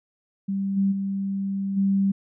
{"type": "tone with level steps", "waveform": "sine", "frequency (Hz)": 195.9, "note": "G3", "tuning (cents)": -1, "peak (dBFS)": [-23, -18, -24, -18], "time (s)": [0.48, 2.12], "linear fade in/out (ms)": 10, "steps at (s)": [0.76, 0.91, 1.76], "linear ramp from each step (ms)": 20, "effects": []}